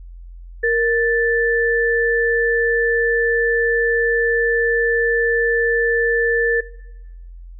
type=tone pair together; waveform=sine; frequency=466.2 / 1760 Hz; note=A#4 / A6; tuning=0 / 0 cents; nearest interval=octave + major seventh; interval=2300 cents; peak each=-17 dBFS; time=0.63-6.61 s; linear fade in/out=10 ms; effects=noise-tail reverb RT60 1.0 s tail -20 dB re dry + added 43 Hz sine -34 dBFS peak until 7.59 s